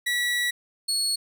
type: tone pair in turn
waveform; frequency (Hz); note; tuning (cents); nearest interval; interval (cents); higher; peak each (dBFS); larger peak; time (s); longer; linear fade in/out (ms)
30% pulse; 1942 / 4360; B6 / C#8; -30 / -29; octave + major second; 1401; second; -20; neither; 0.06-0.51 / 0.88-1.16; first; 10
effects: none